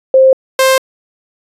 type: tone pair in turn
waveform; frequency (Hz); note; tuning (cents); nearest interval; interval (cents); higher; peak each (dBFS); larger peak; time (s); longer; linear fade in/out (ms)
sine / sawtooth; 527 / 527; C5 / C5; +12 / +12; unison; 0; neither; -3; neither; 0.14-0.33 / 0.59-0.78; neither; 2
effects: resampled to 32000 Hz